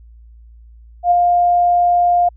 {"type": "tone with ADSR envelope", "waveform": "sine", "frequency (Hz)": 704, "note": "F5", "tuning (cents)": 14, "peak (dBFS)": -7, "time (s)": [1.03, 2.29], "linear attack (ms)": 82, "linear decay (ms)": 11, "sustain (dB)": -3, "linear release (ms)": 8, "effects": ["added 57 Hz sine -39 dBFS peak until 2.36 s"]}